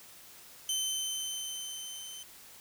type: tone with level ramp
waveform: 20% pulse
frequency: 3076 Hz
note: G7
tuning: 33 cents flat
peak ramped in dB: -24 to -38 dBFS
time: 0.69-2.23 s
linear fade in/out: 2 ms
effects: white hiss -53 dBFS RMS until 2.6 s